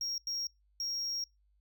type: tone bursts at uneven times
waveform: triangle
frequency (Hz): 5588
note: F8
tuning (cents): 0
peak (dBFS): -32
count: 3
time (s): 0.01-0.18 / 0.27-0.47 / 0.8-1.24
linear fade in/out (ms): 2
effects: noise-tail reverb RT60 0.2 s tail -26 dB re dry + added 50 Hz sine -67 dBFS peak until 1.6 s